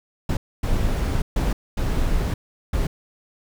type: noise bursts at uneven times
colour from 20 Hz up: brown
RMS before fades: -21 dBFS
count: 5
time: 0.29-0.37 / 0.63-1.22 / 1.36-1.53 / 1.77-2.34 / 2.73-2.87 s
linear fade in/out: 5 ms
effects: none